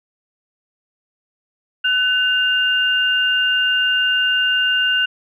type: tone pair together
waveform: sine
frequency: 1500 / 2807 Hz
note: F#6 / F7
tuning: +23 / +8 cents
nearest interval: major seventh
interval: 1085 cents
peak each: -17 dBFS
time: 1.84-5.06 s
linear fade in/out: 10 ms
effects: none